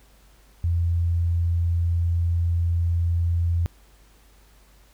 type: tone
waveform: sine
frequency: 85.2 Hz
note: F2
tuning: 42 cents flat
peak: -19 dBFS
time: 0.64-3.66 s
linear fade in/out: 0 ms
effects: added 50 Hz sine -53 dBFS peak until 4.93 s + pink hiss -58 dBFS RMS until 4.93 s